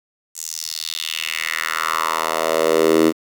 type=tone with high-pass filter sweep; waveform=10% pulse; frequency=80.3 Hz; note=E2; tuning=45 cents flat; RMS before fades=-20 dBFS; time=0.34-3.13 s; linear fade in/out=50 ms; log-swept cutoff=7400 to 300 Hz; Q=2.9; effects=7-bit